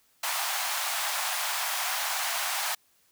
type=high-pass noise; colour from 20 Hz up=pink; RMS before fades=-30 dBFS; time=0.23-2.75 s; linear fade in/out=5 ms; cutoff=690 Hz; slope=48 dB/octave; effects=white hiss -66 dBFS RMS until 3.11 s